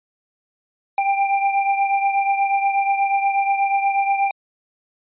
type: beating tone pair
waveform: square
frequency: 790 / 798.3 Hz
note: G5 / G5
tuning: +13 / +31 cents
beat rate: 8.3 Hz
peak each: -18 / -25 dBFS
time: 0.98-4.31 s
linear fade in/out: 2 ms
effects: resampled to 8000 Hz